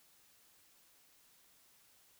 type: silence
effects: white hiss -67 dBFS RMS until 2.19 s